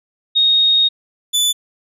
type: tone pair in turn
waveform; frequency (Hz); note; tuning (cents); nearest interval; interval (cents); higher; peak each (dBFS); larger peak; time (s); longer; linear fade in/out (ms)
sine / sawtooth; 3729 / 3485; A#7 / A7; 0 / -17; minor second; 117; first; -10; neither; 0.35-0.89 / 1.33-1.53; first; 20
effects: resampled to 32000 Hz